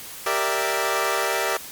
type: chord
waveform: 15% pulse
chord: E half-diminished seventh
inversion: first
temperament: equal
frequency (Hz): 392 / 466.2 / 587.3 / 659.3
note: G4 / Bb4 / D5 / E5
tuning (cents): 0 / 0 / 0 / 0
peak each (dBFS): -21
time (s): 0.26-1.57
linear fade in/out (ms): 5
effects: white hiss -38 dBFS RMS until 1.71 s + Opus 48 kbps